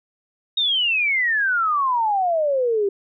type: exponential sweep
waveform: sine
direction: down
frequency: 3756 to 388 Hz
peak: -17 dBFS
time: 0.57-2.89 s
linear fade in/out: 5 ms
effects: none